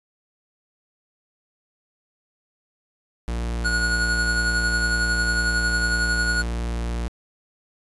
45% pulse tone, 58.4 Hz, A#1, 4 cents sharp, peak -24 dBFS, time 3.28-7.08 s, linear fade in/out 0 ms
square tone with tremolo, 1450 Hz, F#6, 35 cents flat, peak -20 dBFS, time 3.64-6.43 s, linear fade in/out 20 ms, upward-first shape sine, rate 11 Hz, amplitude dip 40%
effects resampled to 24000 Hz

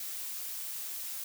blue noise, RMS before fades -39 dBFS, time 0-1.24 s, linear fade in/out 2 ms, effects none

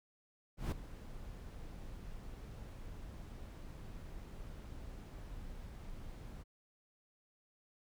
brown noise with ADSR envelope, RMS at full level -33 dBFS, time 0.57-6.44 s, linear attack 150 ms, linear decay 4 ms, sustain -15 dB, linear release 27 ms, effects none

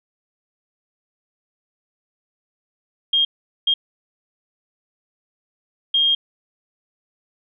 sine tone bursts at uneven times, 3227 Hz, G7, 50 cents sharp, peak -14 dBFS, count 3, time 3.13-3.25 / 3.67-3.74 / 5.94-6.15 s, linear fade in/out 5 ms, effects none

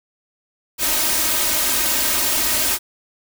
white noise with comb filter, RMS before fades -19 dBFS, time 0.78-2.79 s, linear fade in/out 50 ms, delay 3.2 ms, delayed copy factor +0.95, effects none

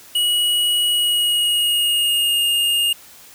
square tone with pitch glide, 2912 to 2834 Hz, F#7 to F7, -28 to +25 cents, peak -16 dBFS, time 0.15-2.93 s, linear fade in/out 5 ms, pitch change -47 cents, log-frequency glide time 0.89-2.45 s, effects white hiss -44 dBFS RMS until 3.34 s

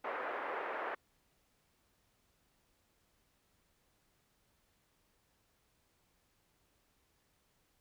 pink band-pass noise, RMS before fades -40 dBFS, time 0.04-0.95 s, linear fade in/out 5 ms, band 440 to 1900 Hz, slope 24 dB/octave, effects pink hiss -75 dBFS RMS until 7.8 s

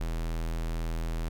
square tone, 41 Hz, E1, 9 cents flat, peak -30 dBFS, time 0-1.29 s, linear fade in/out 10 ms, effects none

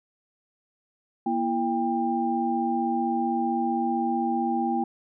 sine tone cluster, 237.9 / 333.5 / 796 Hz, A#3 / E4 / G5, +35 / +20 / +26 cents, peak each -27 / -29 / -26 dBFS, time 1.26-4.84 s, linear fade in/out 5 ms, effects none

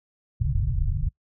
pink low-pass noise, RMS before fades -24 dBFS, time 0.4-1.09 s, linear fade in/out 10 ms, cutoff 150 Hz, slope 96 dB/octave, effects noise-tail reverb RT60 0.1 s tail -23 dB re dry

